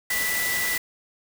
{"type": "tone in noise", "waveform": "sine", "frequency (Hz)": 1975.5, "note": "B6", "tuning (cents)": 0, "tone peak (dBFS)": -25, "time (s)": [0.1, 0.78], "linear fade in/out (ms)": 5, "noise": "white", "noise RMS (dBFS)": -28, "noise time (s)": [0.1, 0.78], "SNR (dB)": 0, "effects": []}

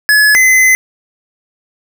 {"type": "tone pair in turn", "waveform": "square", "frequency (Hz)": [1702, 2040], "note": ["G#6", "C7"], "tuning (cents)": [42, -44], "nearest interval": "minor third", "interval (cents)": 314, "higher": "second", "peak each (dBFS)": -6, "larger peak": "neither", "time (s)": [[0.09, 0.35], [0.35, 0.75]], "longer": "second", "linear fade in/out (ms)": 0, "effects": []}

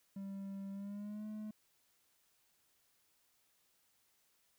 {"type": "tone with pitch glide", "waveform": "triangle", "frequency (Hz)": [196, 213.7], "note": ["G3", "G#3"], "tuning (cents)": [0, 50], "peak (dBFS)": -40, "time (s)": [0.16, 1.51], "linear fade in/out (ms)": 5, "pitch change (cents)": 150, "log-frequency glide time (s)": [0.71, 1.26], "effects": ["white hiss -75 dBFS RMS until 4.58 s"]}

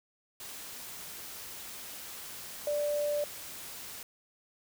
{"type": "tone in noise", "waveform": "sine", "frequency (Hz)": 587.3, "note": "D5", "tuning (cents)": 0, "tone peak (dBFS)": -28, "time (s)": [2.67, 3.24], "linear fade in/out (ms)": 2, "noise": "white", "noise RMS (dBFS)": -44, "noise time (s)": [0.4, 4.03], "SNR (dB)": 13, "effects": []}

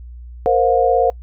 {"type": "chord", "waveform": "sine", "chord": "Bb suspended second", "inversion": "none", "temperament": "equal with one note detuned", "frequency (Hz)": [466.2, 523.3, 713.5], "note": ["Bb4", "C5", "F5"], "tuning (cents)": [0, 0, 37], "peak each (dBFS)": -16, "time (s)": [0.46, 1.1], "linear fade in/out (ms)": 0, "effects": ["noise-tail reverb RT60 0.1 s tail -24 dB re dry", "added 60 Hz sine -32 dBFS peak until 1.22 s"]}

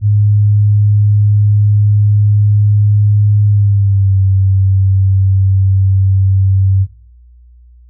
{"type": "tone with pitch glide", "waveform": "sine", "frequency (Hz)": [103.83, 96.32], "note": ["G#2", "G2"], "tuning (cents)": [0, -30], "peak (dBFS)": -7, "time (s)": [0.01, 6.87], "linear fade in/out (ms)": 50, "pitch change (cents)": -130, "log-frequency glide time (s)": [3.44, 4.18], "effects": ["noise-tail reverb RT60 0.4 s tail -17 dB re dry", "added 60 Hz sine -38 dBFS peak until 7.89 s"]}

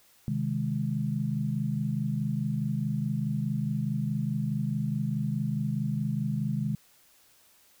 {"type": "chord", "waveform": "sine", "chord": "Ab major", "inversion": "first", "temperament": "equal", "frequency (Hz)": [130.81, 155.56, 207.7], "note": ["C3", "Eb3", "Ab3"], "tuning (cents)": [0, 0, 0], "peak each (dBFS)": [-31, -31, -31], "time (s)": [0.28, 6.75], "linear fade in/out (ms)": 0, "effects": ["white hiss -61 dBFS RMS until 7.8 s"]}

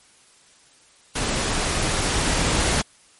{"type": "noise with level ramp", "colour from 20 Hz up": "pink", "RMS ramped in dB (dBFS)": [-24, -20], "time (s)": [1.15, 2.82], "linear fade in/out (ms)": 10, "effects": ["white hiss -54 dBFS RMS until 3.19 s", "MP3 48 kbps"]}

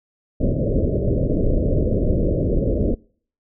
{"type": "low-pass noise", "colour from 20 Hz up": "pink", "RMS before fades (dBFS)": -19, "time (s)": [0.4, 2.95], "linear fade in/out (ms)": 10, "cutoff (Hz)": 610, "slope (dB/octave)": 96, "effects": ["noise-tail reverb RT60 0.5 s tail -25 dB re dry"]}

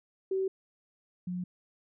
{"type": "tone pair in turn", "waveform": "sine", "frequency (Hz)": [382, 179.66], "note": ["G4", "F3"], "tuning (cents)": [-45, 49], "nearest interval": "octave + minor second", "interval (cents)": 1306, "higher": "first", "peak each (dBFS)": [-27, -32], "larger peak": "first", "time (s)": [[0.31, 0.48], [1.27, 1.44]], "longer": "neither", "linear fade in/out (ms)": 5, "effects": []}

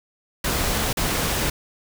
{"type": "noise with dropouts", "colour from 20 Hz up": "pink", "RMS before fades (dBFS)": -23, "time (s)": [0.44, 1.5], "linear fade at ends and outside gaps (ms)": 5, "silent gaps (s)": [0.93, 0.97], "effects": []}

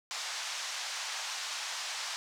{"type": "band-pass noise", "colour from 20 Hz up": "white", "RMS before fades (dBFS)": -38, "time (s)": [0.11, 2.16], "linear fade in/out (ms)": 0, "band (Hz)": [720, 6600], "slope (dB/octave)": 24, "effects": []}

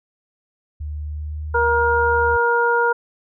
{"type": "tone with pitch glide", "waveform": "sine", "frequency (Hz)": [75, 78.68], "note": ["D2", "D#2"], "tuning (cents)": [37, 20], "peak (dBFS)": -25, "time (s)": [0.8, 2.37], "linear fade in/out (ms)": 10, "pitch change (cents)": 83, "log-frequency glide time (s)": [1.05, 2.13]}
{"type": "harmonic tone", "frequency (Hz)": 473, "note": "A#4", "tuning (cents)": 25, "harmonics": [1, 2, 3], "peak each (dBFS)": [-19, -19, -19], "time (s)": [1.54, 2.93], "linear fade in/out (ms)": 10}
{"effects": []}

